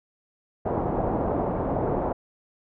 white low-pass noise, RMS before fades -26 dBFS, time 0.65-2.13 s, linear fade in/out 10 ms, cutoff 780 Hz, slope 24 dB/octave, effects none

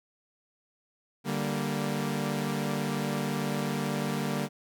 sawtooth chord, G minor, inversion second, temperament equal with one note detuned, 146.83 / 194.98 / 233.1 Hz, D3 / G3 / Bb3, 0 / -9 / 0 cents, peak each -29 dBFS, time 1.24-4.49 s, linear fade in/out 50 ms, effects none

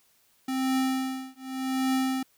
square tone with tremolo, 262.3 Hz, C4, 4 cents sharp, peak -23 dBFS, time 0.48-2.23 s, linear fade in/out 5 ms, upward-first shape triangle, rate 0.86 Hz, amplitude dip 100%, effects white hiss -65 dBFS RMS until 2.37 s

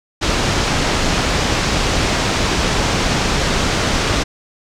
pink low-pass noise, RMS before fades -17 dBFS, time 0.21-4.24 s, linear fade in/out 20 ms, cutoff 6800 Hz, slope 24 dB/octave, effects none

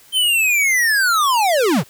square linear sweep, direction down, 3136 to 103.83 Hz, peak -14 dBFS, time 0.12-1.84 s, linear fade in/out 50 ms, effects white hiss -48 dBFS RMS until 1.89 s

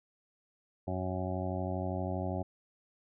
harmonic tone, 92.5 Hz, F#2, in tune, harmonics 1 / 2 / 3 / 4 / 6 / 7 / 8 / 9, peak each -36 / -39 / -41 / -42 / -42 / -41 / -43 / -47 dBFS, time 0.87-2.43 s, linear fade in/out 10 ms, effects none

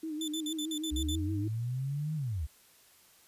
sine tone with vibrato, 311.1 Hz, D#4, in tune, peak -34 dBFS, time 0.03-1.48 s, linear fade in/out 5 ms, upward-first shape sine, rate 6.4 Hz, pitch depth 63 cents each way
sawtooth tone bursts, 3520 Hz, A7, in tune, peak -32 dBFS, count 8, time 0.21-1.154 s, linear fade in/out 2 ms, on 69 ms, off 56 ms
sine linear two-way sweep, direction up then down, 63.9 to 158.3 to 63.9 Hz, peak -31 dBFS, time 0.91-2.47 s, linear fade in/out 20 ms, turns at 2.15 s
effects white hiss -61 dBFS RMS until 3.27 s + resampled to 32000 Hz

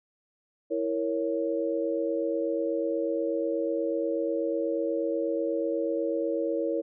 sine chord, A# diminished, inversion second, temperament equal, 329.6 / 466.2 / 554.4 Hz, E4 / A#4 / C#5, 0 / 0 / 0 cents, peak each -30 dBFS, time 0.7-6.82 s, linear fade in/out 20 ms, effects none

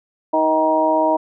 harmonic tone with a mistuned harmonic, 157.6 Hz, D#3, 23 cents sharp, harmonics 2 / 3 / 4 / 5 / 6, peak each -21 / -29 / -17 / -25 / -18 dBFS, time 0.33-1.17 s, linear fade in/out 10 ms, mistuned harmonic 5, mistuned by -20 cents, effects none

